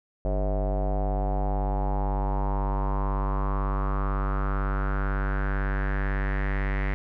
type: tone with low-pass filter sweep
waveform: square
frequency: 49 Hz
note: G1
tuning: in tune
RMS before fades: -26 dBFS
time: 0.25-6.94 s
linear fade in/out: 0 ms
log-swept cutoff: 620 to 2000 Hz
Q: 5.1
effects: none